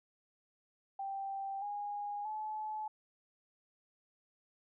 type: tone with pitch steps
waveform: sine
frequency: 784 / 821.1 / 859.9 Hz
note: G5 / G#5 / A5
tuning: 0 / -20 / -40 cents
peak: -37 dBFS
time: 0.99-2.88 s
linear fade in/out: 5 ms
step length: 630 ms
effects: none